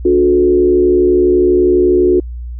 sine tone with frequency modulation, 362.4 Hz, F#4, 36 cents flat, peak -7 dBFS, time 0.05-2.2 s, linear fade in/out 5 ms, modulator 72.1 Hz, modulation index 0.75, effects added 60 Hz sine -22 dBFS peak until 2.59 s

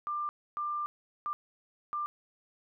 sine tone bursts at uneven times, 1191 Hz, D6, 24 cents sharp, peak -31 dBFS, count 4, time 0.07-0.29 / 0.57-0.86 / 1.26-1.33 / 1.93-2.06 s, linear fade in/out 0 ms, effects none

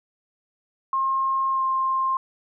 sine tone with pitch glide, 1069 to 1057.3 Hz, C6 to C6, +37 to +18 cents, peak -20 dBFS, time 0.93-2.17 s, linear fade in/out 2 ms, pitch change -19 cents, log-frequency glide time 1.51-1.63 s, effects none

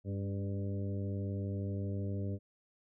harmonic tone with a mistuned harmonic, 99.3 Hz, G2, 23 cents sharp, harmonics 1 / 2 / 3 / 4 / 5 / 6, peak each -35 / -41 / -45 / -47 / -49 / -51 dBFS, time 0.04-2.39 s, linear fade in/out 50 ms, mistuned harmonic 3, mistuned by -37 cents, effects none

